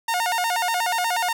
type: tone with vibrato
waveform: sawtooth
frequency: 812 Hz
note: G#5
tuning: 39 cents flat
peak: -17 dBFS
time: 0.08-1.33 s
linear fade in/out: 5 ms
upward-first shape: square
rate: 8.3 Hz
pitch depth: 210 cents each way
effects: none